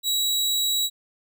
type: tone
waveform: sawtooth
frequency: 3884 Hz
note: B7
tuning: 30 cents flat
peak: -18 dBFS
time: 0.03-0.9 s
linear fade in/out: 50 ms
effects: none